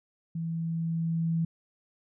sine tone with level ramp, 164.81 Hz, E3, in tune, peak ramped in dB -30 to -24 dBFS, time 0.35-1.45 s, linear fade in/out 5 ms, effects none

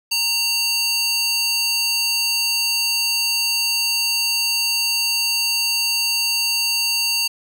square tone with high-pass filter, 920 Hz, A#5, 23 cents flat, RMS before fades -20 dBFS, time 0.11-7.28 s, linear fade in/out 10 ms, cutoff 3700 Hz, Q 3.9, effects none

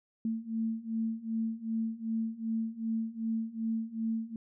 sine beating tone pair, 223.1 / 225.7 Hz, A3 / A3, +24 / +44 cents, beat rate 2.6 Hz, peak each -35 / -33 dBFS, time 0.25-4.36 s, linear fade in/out 2 ms, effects none

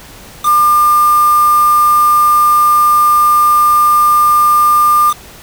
sine tone with quantisation, 1200 Hz, D6, 37 cents sharp, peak -6 dBFS, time 0.43-5.14 s, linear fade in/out 50 ms, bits 3, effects pink hiss -35 dBFS RMS until 5.42 s

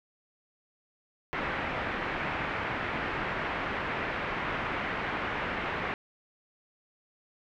white low-pass noise, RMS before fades -33 dBFS, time 1.33-5.94 s, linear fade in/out 0 ms, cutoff 2200 Hz, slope 24 dB/octave, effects none

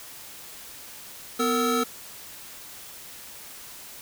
square tone cluster, 248.9 / 458.9 / 1302 Hz, B3 / A#4 / E6, +14 / -27 / -22 cents, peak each -27 dBFS, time 1.39-1.84 s, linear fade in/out 10 ms, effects white hiss -43 dBFS RMS until 4.01 s

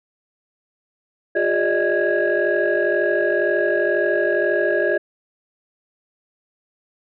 sine tone cluster, 355.2 / 407.9 / 585 / 627 / 1654 Hz, F4 / G#4 / D5 / D#5 / G#6, +29 / -31 / -7 / +13 / -8 cents, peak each -22 dBFS, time 1.35-4.98 s, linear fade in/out 10 ms, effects tanh soft clip ceiling -9 dBFS

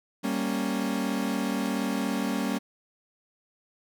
40% pulse chord, G diminished, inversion none, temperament equal, 196 / 233.1 / 277.2 Hz, G3 / Bb3 / Db4, 0 / 0 / 0 cents, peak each -30 dBFS, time 0.23-2.59 s, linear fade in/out 20 ms, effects none

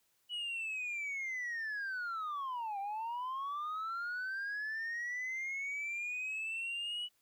sine linear two-way sweep, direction down then up, 2952 to 780 to 2952 Hz, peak -34 dBFS, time 0.29-7.09 s, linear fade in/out 50 ms, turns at 2.79 s, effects tanh soft clip ceiling -35 dBFS + white hiss -75 dBFS RMS until 7.21 s

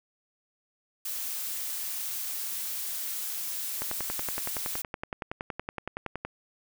blue noise, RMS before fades -34 dBFS, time 1.05-4.82 s, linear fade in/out 5 ms
click train, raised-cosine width 0.5 ms, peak -18 dBFS, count 27, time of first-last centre 3.82-6.25 s, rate 10.7 Hz
effects none

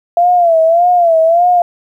sine tone with vibrato, 680 Hz, F5, 46 cents flat, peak -6 dBFS, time 0.17-1.62 s, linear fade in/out 2 ms, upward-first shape sine, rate 1.7 Hz, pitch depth 95 cents each way, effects 8-bit

